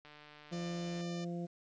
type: click train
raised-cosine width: 0.3 ms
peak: -39 dBFS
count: 144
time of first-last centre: 0.05-1.01 s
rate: 149 Hz
type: harmonic tone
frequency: 172.8 Hz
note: F3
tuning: 18 cents flat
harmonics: 1 / 2 / 3 / 4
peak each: -38 / -44 / -48 / -50 dBFS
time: 0.51-1.47 s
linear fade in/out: 20 ms
type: tone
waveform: 5% pulse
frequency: 597 Hz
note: D5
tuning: 28 cents sharp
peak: -36 dBFS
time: 0.52-1.25 s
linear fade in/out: 10 ms
effects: resampled to 16000 Hz + 11-bit